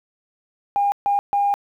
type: tone bursts at uneven times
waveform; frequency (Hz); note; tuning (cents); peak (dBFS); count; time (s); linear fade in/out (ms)
sine; 808; G#5; -48; -15; 3; 0.76-0.92 / 1.06-1.19 / 1.33-1.54; 0
effects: tanh soft clip ceiling -11 dBFS + 9-bit

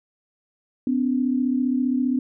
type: tone pair together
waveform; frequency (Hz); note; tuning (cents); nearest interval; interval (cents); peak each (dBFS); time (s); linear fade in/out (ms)
sine; 251.8 / 286.9; B3 / D4; +34 / -40; major second; 226; -20 / -25; 0.87-2.19; 2
effects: none

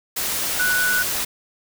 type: tone in noise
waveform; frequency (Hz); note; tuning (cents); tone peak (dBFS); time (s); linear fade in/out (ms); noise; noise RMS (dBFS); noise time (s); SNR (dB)
sine; 1480; F#6; 0; -18; 0.59-1.03; 10; white; -24; 0.16-1.25; +3
effects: none

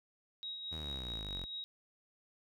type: tone with tremolo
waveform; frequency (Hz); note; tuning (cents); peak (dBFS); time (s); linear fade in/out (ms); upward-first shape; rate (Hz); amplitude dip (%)
sine; 3804; A#7; +34; -39; 0.43-1.64; 0; sine; 4.6; 40
type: exponential sweep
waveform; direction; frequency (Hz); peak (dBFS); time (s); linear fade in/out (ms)
sawtooth; down; 83.2 to 42.43; -39; 0.71-1.46; 20
effects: none

